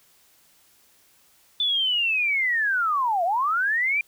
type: linear two-way sweep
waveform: sine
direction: down then up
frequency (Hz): 3520 to 659.3 to 2407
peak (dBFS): -20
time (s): 1.6-4.01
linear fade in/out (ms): 2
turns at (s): 3.24
effects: white hiss -59 dBFS RMS until 4.07 s